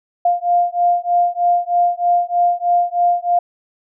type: beating tone pair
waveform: sine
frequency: 700 / 703.2 Hz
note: F5 / F5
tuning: +4 / +12 cents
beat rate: 3.2 Hz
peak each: -16 dBFS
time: 0.25-3.39 s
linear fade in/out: 5 ms
effects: none